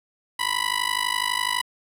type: tone with amplitude modulation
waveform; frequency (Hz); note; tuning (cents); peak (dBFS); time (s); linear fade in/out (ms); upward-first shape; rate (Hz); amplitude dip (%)
15% pulse; 987.8; B5; 0; -12; 0.39-1.62; 10; sine; 52; 95
effects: resampled to 32000 Hz + 7-bit